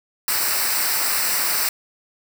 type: noise with comb filter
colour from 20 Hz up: white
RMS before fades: -21 dBFS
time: 0.28-1.69 s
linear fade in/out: 2 ms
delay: 0.3 ms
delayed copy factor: -0.7
effects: none